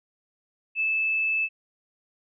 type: tone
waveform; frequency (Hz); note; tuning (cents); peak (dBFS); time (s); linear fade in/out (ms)
sine; 2622; E7; -10; -22; 0.75-1.49; 50
effects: none